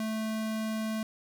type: tone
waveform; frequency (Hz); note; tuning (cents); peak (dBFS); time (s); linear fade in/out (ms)
square; 219.2; A3; -6; -31; 0-1.03; 2
effects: none